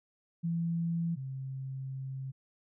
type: tone pair in turn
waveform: sine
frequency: 168 / 133.34 Hz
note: E3 / C3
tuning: +33 / +33 cents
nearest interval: major third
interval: 400 cents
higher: first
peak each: -29 / -36 dBFS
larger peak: first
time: 0.43-1.16 / 1.16-2.32 s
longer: second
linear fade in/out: 20 ms
effects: none